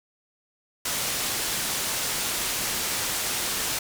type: low-pass noise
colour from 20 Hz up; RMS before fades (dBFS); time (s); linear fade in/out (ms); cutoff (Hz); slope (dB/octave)
white; -28; 0.85-3.79; 5; 11000; 12
effects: none